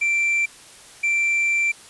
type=tone pair in turn; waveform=triangle; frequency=2349 / 2349 Hz; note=D7 / D7; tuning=0 / 0 cents; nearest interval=unison; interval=0 cents; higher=neither; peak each=-16 / -16 dBFS; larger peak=neither; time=0.01-0.46 / 1.03-1.72 s; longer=second; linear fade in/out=10 ms; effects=white hiss -45 dBFS RMS until 1.89 s + resampled to 24000 Hz